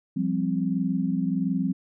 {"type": "chord", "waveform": "sine", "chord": "F suspended second", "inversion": "none", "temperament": "equal", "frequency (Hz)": [174.61, 196, 261.6], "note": ["F3", "G3", "C4"], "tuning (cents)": [0, 0, 0], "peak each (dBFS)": -27, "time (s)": [0.16, 1.73], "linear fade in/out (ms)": 10, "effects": []}